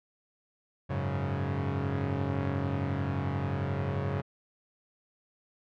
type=chord; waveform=sawtooth; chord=F# suspended second; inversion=none; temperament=equal; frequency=92.5 / 103.83 / 138.59 Hz; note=F#2 / G#2 / C#3; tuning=0 / 0 / 0 cents; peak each=-29 / -32 / -28 dBFS; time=0.89-4.22 s; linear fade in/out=20 ms; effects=low-pass 2000 Hz 12 dB/octave